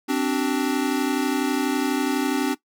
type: chord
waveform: square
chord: C suspended second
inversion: none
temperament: equal with one note detuned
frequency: 261.6 / 293.7 / 382.6 Hz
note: C4 / D4 / G4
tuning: 0 / 0 / -42 cents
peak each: -25 / -24 / -29 dBFS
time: 0.08-2.55 s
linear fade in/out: 20 ms
effects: noise-tail reverb RT60 0.1 s tail -17 dB re dry